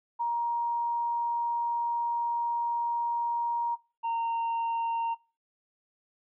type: tone pair in turn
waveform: sine / triangle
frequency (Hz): 942 / 922.1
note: A#5 / A#5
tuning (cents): +18 / -19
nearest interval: unison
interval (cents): 37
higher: first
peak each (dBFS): -26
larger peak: neither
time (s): 0.19-3.76 / 4.03-5.15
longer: first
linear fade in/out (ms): 20
effects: noise-tail reverb RT60 0.3 s tail -20 dB re dry + resampled to 8000 Hz